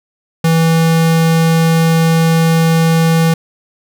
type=tone; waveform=square; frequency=163.7 Hz; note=E3; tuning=12 cents flat; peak=-9 dBFS; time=0.44-3.34 s; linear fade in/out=5 ms; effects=none